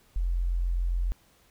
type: tone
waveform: sine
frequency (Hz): 43.65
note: F1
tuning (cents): 0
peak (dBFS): -24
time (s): 0.16-1.12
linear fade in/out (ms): 0
effects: pink hiss -62 dBFS RMS until 1.5 s